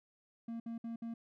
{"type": "tone bursts", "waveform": "triangle", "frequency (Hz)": 230.4, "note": "A#3", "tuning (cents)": -20, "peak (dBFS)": -37, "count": 4, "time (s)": [0.48, 1.14], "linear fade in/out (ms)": 5, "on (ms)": 120, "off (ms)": 60, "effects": []}